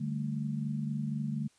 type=chord; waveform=sine; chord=D suspended fourth; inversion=none; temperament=equal; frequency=146.83 / 196 / 220 Hz; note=D3 / G3 / A3; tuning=0 / 0 / 0 cents; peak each=-34 / -39 / -35 dBFS; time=0-1.48 s; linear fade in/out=10 ms; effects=white hiss -67 dBFS RMS until 1.58 s + resampled to 22050 Hz